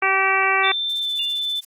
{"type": "harmonic tone", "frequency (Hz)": 385.4, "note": "G4", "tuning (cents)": -29, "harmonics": [1, 2, 3, 4, 5, 6, 7], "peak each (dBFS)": [-27, -24, -22, -25, -23, -21, -26], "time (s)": [0.02, 0.72], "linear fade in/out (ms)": 5}
{"type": "tone with pitch glide", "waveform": "sine", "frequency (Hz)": [3560, 3523], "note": ["A7", "A7"], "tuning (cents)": [20, 1], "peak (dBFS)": -21, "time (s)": [0.63, 1.61], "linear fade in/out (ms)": 20, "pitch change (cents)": -19, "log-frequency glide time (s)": [1, 1.09]}
{"type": "noise with tremolo", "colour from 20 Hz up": "violet", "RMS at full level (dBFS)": -35, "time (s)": [0.89, 1.65], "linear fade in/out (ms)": 5, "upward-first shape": "sine", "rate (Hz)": 15, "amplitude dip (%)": 95}
{"type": "tone with exponential decay", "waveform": "sine", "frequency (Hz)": 2826, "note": "F7", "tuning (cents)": 20, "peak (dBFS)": -22, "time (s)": [1.19, 1.45], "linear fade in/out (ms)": 5, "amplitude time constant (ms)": 55}
{"effects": ["low-pass 11000 Hz 12 dB/octave", "Opus 32 kbps"]}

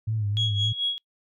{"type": "tone with vibrato", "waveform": "sine", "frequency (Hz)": 106.3, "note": "G#2", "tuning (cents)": 41, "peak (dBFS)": -23, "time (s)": [0.07, 0.73], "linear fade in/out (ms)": 10, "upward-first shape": "sine", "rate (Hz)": 3.5, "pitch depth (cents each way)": 78}
{"type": "tone with tremolo", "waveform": "sine", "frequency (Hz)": 3322, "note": "G#7", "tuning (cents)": 0, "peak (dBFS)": -21, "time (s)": [0.37, 0.98], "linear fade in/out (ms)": 0, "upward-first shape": "sine", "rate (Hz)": 4.6, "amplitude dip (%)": 75}
{"effects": ["noise-tail reverb RT60 0.1 s tail -25 dB re dry", "tanh soft clip ceiling -15 dBFS"]}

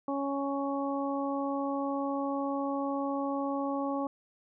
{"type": "harmonic tone", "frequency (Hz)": 278, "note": "C#4", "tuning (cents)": 5, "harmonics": [1, 2, 3, 4], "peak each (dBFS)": [-32, -35, -37, -38], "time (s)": [0.08, 4.07], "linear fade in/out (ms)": 2, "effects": []}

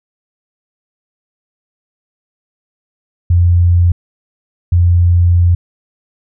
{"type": "tone bursts at uneven times", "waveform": "sine", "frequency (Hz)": 87.31, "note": "F2", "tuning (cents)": 0, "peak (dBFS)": -6, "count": 2, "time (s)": [[3.3, 3.92], [4.72, 5.55]], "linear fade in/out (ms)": 5, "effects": []}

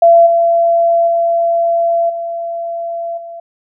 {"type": "tone with level steps", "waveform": "sine", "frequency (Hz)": 677, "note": "E5", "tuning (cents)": 46, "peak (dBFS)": [-3, -8, -10, -18, -26], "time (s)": [0.02, 3.4], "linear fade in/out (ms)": 5, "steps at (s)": [0.26, 1.07, 2.09, 3.17], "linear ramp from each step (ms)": 10, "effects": []}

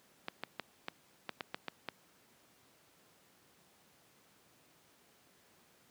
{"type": "clicks", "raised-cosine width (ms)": 0.3, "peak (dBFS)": -21, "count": 9, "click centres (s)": [0.284, 0.436, 0.597, 0.884, 1.293, 1.408, 1.545, 1.683, 1.887], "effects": ["pink hiss -66 dBFS RMS until 5.9 s", "high-pass 150 Hz 12 dB/octave"]}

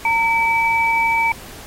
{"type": "tone pair together", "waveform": "sine", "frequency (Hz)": [913, 2301], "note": ["A#5", "D7"], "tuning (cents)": [-36, -36], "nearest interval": "octave + major third", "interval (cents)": 1600, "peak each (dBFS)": -17, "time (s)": [0.05, 1.32], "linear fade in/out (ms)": 2, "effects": ["pink hiss -38 dBFS RMS until 1.66 s", "AAC 48 kbps"]}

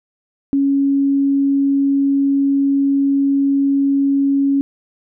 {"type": "tone", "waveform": "sine", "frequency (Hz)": 277.2, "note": "C#4", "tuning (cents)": 0, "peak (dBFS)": -12, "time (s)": [0.53, 4.61], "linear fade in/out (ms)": 0, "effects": []}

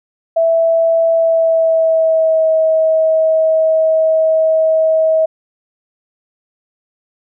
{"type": "tone with pitch glide", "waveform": "sine", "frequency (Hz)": [659.3, 638.7], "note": ["E5", "D#5"], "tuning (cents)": [0, 45], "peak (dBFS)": -9, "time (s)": [0.36, 5.26], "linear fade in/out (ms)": 10, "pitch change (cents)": -55, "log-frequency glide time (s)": [1.13, 2.5], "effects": []}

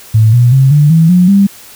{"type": "tone with pitch steps", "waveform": "sine", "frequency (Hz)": [110, 121.35, 133.87, 147.68, 162.92, 179.73, 198.28], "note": ["A2", "B2", "C3", "D3", "E3", "F3", "G3"], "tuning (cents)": [0, -30, 40, 10, -20, 50, 20], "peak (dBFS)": -3, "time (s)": [0.14, 1.47], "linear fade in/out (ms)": 10, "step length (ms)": 190, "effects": ["white hiss -35 dBFS RMS until 1.75 s"]}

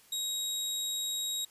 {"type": "tone", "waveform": "25% pulse", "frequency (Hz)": 3800, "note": "A#7", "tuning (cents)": 33, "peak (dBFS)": -28, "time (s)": [0.12, 1.45], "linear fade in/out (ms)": 5, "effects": ["white hiss -60 dBFS RMS until 1.5 s", "resampled to 32000 Hz"]}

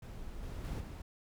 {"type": "noise with level steps", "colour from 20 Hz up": "brown", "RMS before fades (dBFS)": [-45, -42, -38, -44], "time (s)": [0.02, 1.02], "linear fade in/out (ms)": 5, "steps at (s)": [0.42, 0.63, 0.79], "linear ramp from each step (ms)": 20, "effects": []}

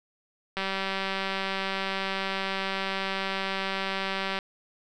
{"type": "click train", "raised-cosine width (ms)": 0.3, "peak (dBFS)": -14, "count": 738, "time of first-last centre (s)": [0.57, 4.389], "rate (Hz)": 193, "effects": []}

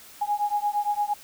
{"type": "beating tone pair", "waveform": "sine", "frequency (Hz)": [823, 831.7], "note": ["G#5", "G#5"], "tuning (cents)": [-16, 2], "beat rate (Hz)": 8.7, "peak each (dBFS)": -26, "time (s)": [0.21, 1.14], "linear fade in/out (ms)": 10, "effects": ["white hiss -48 dBFS RMS until 1.23 s"]}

